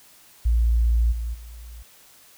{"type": "tone with level steps", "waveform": "sine", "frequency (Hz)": 57.6, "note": "A#1", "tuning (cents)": -20, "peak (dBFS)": [-16, -25, -37], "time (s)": [0.45, 1.83], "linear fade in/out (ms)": 10, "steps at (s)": [1.11, 1.33], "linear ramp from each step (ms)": 20, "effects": ["white hiss -52 dBFS RMS until 2.37 s"]}